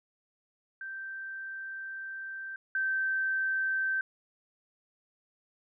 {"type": "tone pair in turn", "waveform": "sine", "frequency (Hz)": [1564, 1553.2], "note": ["G6", "G6"], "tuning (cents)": [-4, -16], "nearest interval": "unison", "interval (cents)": 12, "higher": "first", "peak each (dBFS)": [-37, -27], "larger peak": "second", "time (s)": [[0.81, 2.56], [2.75, 4.01]], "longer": "first", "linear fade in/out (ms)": 2, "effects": []}